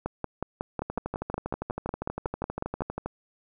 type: two click trains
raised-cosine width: 1 ms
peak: -15 / -17 dBFS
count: 16 / 29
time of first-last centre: 0.06-2.807 / 0.82-3.06 s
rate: 5.46 / 12.5 Hz
effects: none